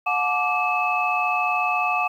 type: tone cluster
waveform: sine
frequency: 725 / 859 / 1169 / 2594 Hz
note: F#5 / A5 / D6 / E7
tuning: -35 / -42 / -8 / -28 cents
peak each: -24 / -28 / -24 / -24 dBFS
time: 0.06-2.08 s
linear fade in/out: 10 ms
effects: tanh soft clip ceiling -9 dBFS + 9-bit